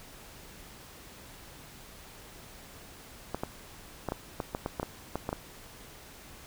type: clicks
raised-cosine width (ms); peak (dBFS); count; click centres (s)
1; -17; 12; 3.346 / 3.435 / 4.087 / 4.121 / 4.402 / 4.549 / 4.661 / 4.798 / 4.83 / 5.156 / 5.291 / 5.329
effects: pink hiss -50 dBFS RMS until 6.46 s